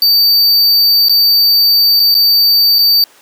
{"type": "tone with dropouts", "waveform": "square", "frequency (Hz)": 4610, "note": "D8", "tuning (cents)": -33, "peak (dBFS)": -7, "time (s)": [0.02, 3.04], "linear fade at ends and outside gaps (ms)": 1, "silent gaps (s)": [[1.085, 1.095], [1.996, 2], [2.143, 2.15], [2.786, 2.79]], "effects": ["pink hiss -44 dBFS RMS until 3.21 s", "high-pass 400 Hz 12 dB/octave"]}